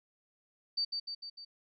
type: tone with echo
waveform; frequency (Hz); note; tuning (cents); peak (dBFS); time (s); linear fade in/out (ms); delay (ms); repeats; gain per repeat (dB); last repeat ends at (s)
sine; 4608; D8; -34; -29; 0.77-0.85; 10; 150; 4; -4; 1.45
effects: none